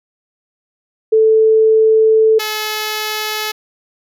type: tone pair in turn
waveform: sine / 5% pulse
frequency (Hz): 440 / 429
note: A4 / A4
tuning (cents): 0 / -44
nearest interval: unison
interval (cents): 44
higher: first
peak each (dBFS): -7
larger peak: neither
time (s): 1.12-2.39 / 2.39-3.52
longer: first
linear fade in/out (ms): 10
effects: none